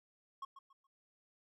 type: tone with echo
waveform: triangle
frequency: 1090 Hz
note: C#6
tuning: 29 cents flat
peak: -39 dBFS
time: 0.42-0.45 s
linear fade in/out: 5 ms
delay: 140 ms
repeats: 3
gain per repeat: -11 dB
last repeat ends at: 0.87 s
effects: none